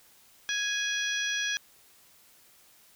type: harmonic tone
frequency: 830.6 Hz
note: G#5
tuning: in tune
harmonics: 2 / 3 / 4 / 5 / 6 / 7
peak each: -31 / -36 / -33 / -44 / -44 / -36 dBFS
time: 0.49-1.57 s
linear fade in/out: 0 ms
effects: white hiss -59 dBFS RMS until 2.95 s